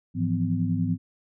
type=tone cluster; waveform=sine; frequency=104.7 / 165.8 / 176.1 / 253.6 Hz; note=G#2 / E3 / F3 / B3; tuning=+15 / +10 / +15 / +46 cents; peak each=-28 dBFS; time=0.14-0.98 s; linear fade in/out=50 ms; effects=none